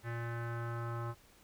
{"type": "tone with low-pass filter sweep", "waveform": "square", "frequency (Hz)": 117.3, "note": "A#2", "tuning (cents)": 11, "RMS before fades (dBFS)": -39, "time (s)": [0.03, 1.15], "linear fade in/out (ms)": 50, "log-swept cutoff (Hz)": [1800, 1200], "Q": 3.8, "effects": ["pink hiss -63 dBFS RMS until 1.43 s"]}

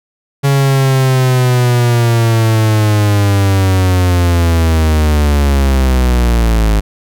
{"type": "linear sweep", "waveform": "45% pulse", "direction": "down", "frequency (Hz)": [140, 51.91], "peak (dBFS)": -8, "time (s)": [0.43, 6.81], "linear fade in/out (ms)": 20, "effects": []}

